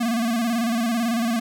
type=tone with vibrato; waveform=square; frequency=231.8 Hz; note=A#3; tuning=10 cents flat; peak=-21 dBFS; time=0-1.4 s; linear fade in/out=10 ms; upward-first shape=square; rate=18 Hz; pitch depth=61 cents each way; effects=none